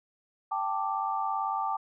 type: chord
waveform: sine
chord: G suspended second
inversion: none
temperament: just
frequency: 784 / 882 / 1176 Hz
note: G5 / A5 / D6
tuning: 0 / +4 / +2 cents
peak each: -32 dBFS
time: 0.51-1.77 s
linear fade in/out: 10 ms
effects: none